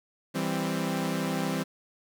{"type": "chord", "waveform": "sawtooth", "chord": "C major", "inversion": "first", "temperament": "equal with one note detuned", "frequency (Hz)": [164.81, 196.79, 261.6], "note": ["E3", "G3", "C4"], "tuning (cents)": [0, 7, 0], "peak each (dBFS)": -28, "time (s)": [0.34, 1.64], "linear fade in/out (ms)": 20, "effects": ["10-bit"]}